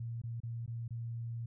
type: tone with dropouts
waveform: sine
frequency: 116.4 Hz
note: A#2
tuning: 2 cents flat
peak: -37 dBFS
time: 0-1.46 s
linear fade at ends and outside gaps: 5 ms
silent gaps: 0.217-0.236 / 0.403-0.433 / 0.662-0.677 / 0.88-0.906 s
effects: none